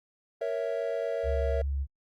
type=chord; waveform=triangle; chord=A# diminished; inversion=none; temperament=equal; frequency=466.2 / 554.4 / 659.3 Hz; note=A#4 / C#5 / E5; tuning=0 / 0 / 0 cents; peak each=-31 dBFS; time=0.41-1.62 s; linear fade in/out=5 ms
type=tone with vibrato; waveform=sine; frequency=69.3 Hz; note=C#2; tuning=in tune; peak=-27 dBFS; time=1.23-1.87 s; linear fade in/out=50 ms; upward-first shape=sine; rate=2.9 Hz; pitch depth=11 cents each way
effects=Opus 48 kbps